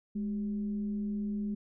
sine tone with frequency modulation, 207.7 Hz, G#3, in tune, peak -31 dBFS, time 0.15-1.55 s, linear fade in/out 10 ms, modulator 179 Hz, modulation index 0.26, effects none

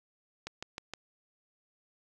click train, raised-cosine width 0.2 ms, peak -21 dBFS, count 4, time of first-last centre 0.47-0.937 s, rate 6.43 Hz, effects none

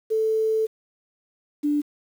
sine tone pair in turn, 440 / 293.7 Hz, A4 / D4, 0 / 0 cents, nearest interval perfect fifth, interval 700 cents, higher first, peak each -19 dBFS, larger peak neither, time 0.1-0.67 / 1.63-1.82 s, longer first, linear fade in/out 20 ms, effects 8-bit

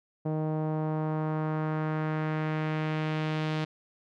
sawtooth tone with low-pass filter sweep, 155.56 Hz, D#3, in tune, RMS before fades -30 dBFS, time 0.25-3.65 s, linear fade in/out 10 ms, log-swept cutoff 650 to 3700 Hz, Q 1.3, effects none

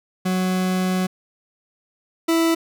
40% pulse tone pair in turn, 185 / 329.6 Hz, F#3 / E4, 0 / 0 cents, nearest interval minor seventh, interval 1000 cents, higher second, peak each -18 / -15 dBFS, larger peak second, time 0.25-1.07 / 2.28-2.55 s, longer first, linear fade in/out 10 ms, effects none

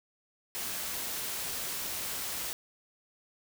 white noise, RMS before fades -36 dBFS, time 0.55-2.53 s, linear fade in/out 0 ms, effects none

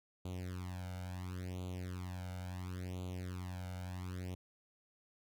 sawtooth tone with flanger, 91.1 Hz, F#2, 26 cents flat, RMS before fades -43 dBFS, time 0.25-4.35 s, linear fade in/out 5 ms, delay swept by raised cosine 0.28 to 1.38 ms, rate 0.72 Hz, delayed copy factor +1, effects none

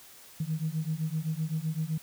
sine beating tone pair, 154.3 / 162.1 Hz, D#3 / E3, -14 / -29 cents, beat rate 7.8 Hz, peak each -31 dBFS, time 0.4-1.98 s, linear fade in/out 5 ms, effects tanh soft clip ceiling -22 dBFS + white hiss -52 dBFS RMS until 2.02 s

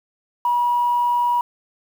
sine tone, 965 Hz, B5, 40 cents flat, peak -15 dBFS, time 0.45-1.41 s, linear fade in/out 2 ms, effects tanh soft clip ceiling -11 dBFS + 7-bit

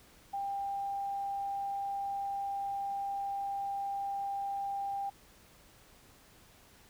sine tone, 795 Hz, G5, 24 cents sharp, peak -33 dBFS, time 0.33-5.1 s, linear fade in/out 10 ms, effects pink hiss -60 dBFS RMS until 6.89 s

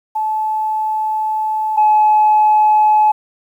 sine tone pair in turn, 866 / 853.6 Hz, A5 / G#5, -28 / +47 cents, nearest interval unison, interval 25 cents, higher first, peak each -15 / -7 dBFS, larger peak second, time 0.15-1.77 / 1.77-3.12 s, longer first, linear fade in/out 10 ms, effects tanh soft clip ceiling -4 dBFS + 8-bit

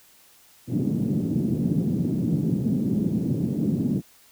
white band-pass noise, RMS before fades -24 dBFS, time 0.67-4.02 s, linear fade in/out 50 ms, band 130 to 260 Hz, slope 24 dB/octave, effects white hiss -55 dBFS RMS until 4.31 s

